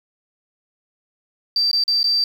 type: tone with dropouts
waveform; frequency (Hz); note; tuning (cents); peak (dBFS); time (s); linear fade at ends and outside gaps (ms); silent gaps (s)
sine; 4672; D8; -10; -15; 1.56-2.24; 2; 1.714-1.73 / 1.838-1.879 / 2.031-2.041
effects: 7-bit